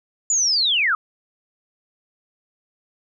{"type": "linear sweep", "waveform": "sine", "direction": "down", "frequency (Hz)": [7070, 1196], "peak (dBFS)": -16, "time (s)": [0.3, 0.95], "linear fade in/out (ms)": 2, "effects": []}